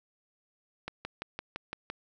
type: click train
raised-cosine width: 0.3 ms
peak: -20 dBFS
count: 7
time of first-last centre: 0.88-1.9 s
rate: 5.88 Hz
effects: none